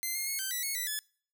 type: tone with pitch steps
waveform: 5% pulse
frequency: 2075 / 2131 / 2182 / 1551 / 1962 / 2191 / 1975 / 1719 Hz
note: C7 / C7 / C#7 / G6 / B6 / C#7 / B6 / A6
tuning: -15 / +31 / -28 / -19 / -12 / -21 / 0 / -41 cents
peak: -22 dBFS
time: 0.03-0.99 s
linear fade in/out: 0 ms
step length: 120 ms
effects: noise-tail reverb RT60 0.5 s tail -26 dB re dry